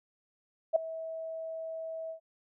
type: tone with ADSR envelope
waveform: sine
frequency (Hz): 648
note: E5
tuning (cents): -30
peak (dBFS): -18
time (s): 0.73-2.2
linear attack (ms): 29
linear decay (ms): 5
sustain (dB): -18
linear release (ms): 100
effects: none